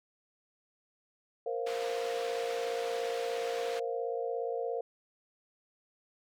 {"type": "chord", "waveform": "sine", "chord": "Bb suspended second", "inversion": "none", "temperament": "equal", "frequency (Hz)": [466.2, 523.3, 698.5], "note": ["Bb4", "C5", "F5"], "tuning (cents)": [0, 0, 0], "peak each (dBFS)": [-34, -37, -39], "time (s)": [1.46, 4.81], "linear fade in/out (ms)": 5}
{"type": "band-pass noise", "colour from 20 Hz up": "white", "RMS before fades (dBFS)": -44, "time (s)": [1.66, 3.8], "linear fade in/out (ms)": 10, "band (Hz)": [370, 3400], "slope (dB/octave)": 12}
{"effects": []}